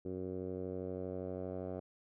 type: tone with low-pass filter sweep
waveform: 10% pulse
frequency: 92.5 Hz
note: F#2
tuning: in tune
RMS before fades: -41 dBFS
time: 0.05-1.8 s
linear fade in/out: 5 ms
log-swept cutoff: 400 to 680 Hz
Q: 2.3
effects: none